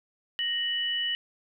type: tone pair together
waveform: sine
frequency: 1864.7 / 2960 Hz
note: A#6 / F#7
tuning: 0 / 0 cents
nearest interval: minor sixth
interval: 800 cents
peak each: -33 / -27 dBFS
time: 0.39-1.15 s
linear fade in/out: 0 ms
effects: none